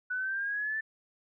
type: exponential sweep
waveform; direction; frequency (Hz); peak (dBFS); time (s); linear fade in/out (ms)
sine; up; 1480 to 1775; -30; 0.1-0.81; 10
effects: none